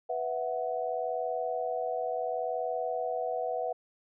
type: chord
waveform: sine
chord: B suspended fourth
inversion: none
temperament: equal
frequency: 493.9 / 659.3 / 740 Hz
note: B4 / E5 / F#5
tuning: 0 / 0 / 0 cents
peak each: -34 dBFS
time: 0.09-3.73 s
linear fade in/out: 10 ms
effects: none